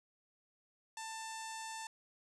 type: tone with low-pass filter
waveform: sawtooth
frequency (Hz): 890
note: A5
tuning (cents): +20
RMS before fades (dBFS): -45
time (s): 0.97-1.87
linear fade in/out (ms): 2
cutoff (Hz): 7900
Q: 2.9
effects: none